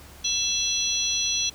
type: tone cluster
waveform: sine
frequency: 2673 / 3354 / 4081 / 5890 Hz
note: E7 / G#7 / C8 / F#8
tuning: +23 / +16 / -44 / -9 cents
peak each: -33 / -28 / -28 / -26 dBFS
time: 0.24-1.5 s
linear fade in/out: 10 ms
effects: added 70 Hz sine -48 dBFS peak until 1.54 s + pink hiss -48 dBFS RMS until 1.54 s